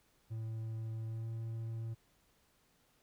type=tone with pitch glide; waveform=triangle; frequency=111.7 to 113.39 Hz; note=A2 to A#2; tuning=+27 to -47 cents; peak=-36 dBFS; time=0.3-1.95 s; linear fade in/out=20 ms; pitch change=+26 cents; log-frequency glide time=1.04-1.27 s; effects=pink hiss -72 dBFS RMS until 3.02 s